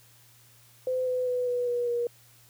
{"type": "tone with pitch steps", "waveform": "sine", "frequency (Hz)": [511, 504, 497, 490.2, 483.4, 476.8], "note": ["C5", "B4", "B4", "B4", "B4", "A#4"], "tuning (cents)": [-41, 35, 11, -13, -37, 39], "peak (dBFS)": -25, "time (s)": [0.87, 2.07], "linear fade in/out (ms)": 2, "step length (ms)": 200, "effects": ["added 118 Hz sine -60 dBFS peak until 2.49 s", "white hiss -58 dBFS RMS until 2.49 s"]}